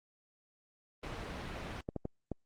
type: low-pass noise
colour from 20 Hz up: pink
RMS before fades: -42 dBFS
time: 1.03-1.81 s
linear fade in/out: 5 ms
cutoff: 3300 Hz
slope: 12 dB/octave
type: clicks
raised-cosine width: 2 ms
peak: -23 dBFS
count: 4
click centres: 1.889 / 1.963 / 2.054 / 2.317 s
effects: Opus 24 kbps